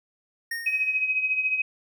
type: tone with exponential decay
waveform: square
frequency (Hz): 1848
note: A#6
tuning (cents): -16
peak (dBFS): -27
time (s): 0.51-1.11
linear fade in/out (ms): 5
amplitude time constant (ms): 130
type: tone with tremolo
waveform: sine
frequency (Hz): 2531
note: D#7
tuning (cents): +29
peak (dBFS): -19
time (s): 0.66-1.62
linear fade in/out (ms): 5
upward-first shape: triangle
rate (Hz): 14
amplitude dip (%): 70
effects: none